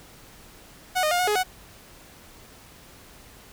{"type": "tone with pitch steps", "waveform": "sawtooth", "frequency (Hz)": [736, 614, 709, 727, 419.2, 741], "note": ["F#5", "D#5", "F5", "F#5", "G#4", "F#5"], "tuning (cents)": [-9, -23, 26, -31, 16, 2], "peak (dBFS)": -17, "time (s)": [0.95, 1.436], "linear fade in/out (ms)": 20, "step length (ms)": 81, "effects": ["pink hiss -49 dBFS RMS until 3.52 s"]}